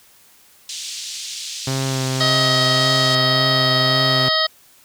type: band-pass noise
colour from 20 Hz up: pink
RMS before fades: -30 dBFS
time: 0.69-3.15 s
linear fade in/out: 2 ms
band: 3300 to 7600 Hz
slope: 24 dB/octave
type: tone with vibrato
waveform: sawtooth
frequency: 132.6 Hz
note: C3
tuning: 23 cents sharp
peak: -16 dBFS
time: 1.67-4.29 s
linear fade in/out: 5 ms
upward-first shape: sine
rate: 1.8 Hz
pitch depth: 20 cents each way
type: harmonic tone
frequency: 633 Hz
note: D#5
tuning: 30 cents sharp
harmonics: 1 / 2 / 3 / 5 / 6 / 7 / 8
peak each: -23 / -23 / -23 / -23 / -23 / -23 / -23 dBFS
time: 2.2-4.47 s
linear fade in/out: 10 ms
effects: white hiss -51 dBFS RMS until 4.84 s